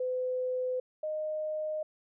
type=tone pair in turn; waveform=sine; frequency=507 / 617.1 Hz; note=B4 / D#5; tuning=+45 / -14 cents; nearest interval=minor third; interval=341 cents; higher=second; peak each=-29 / -31 dBFS; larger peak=first; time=0-0.8 / 1.03-1.83 s; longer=neither; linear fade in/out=5 ms; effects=none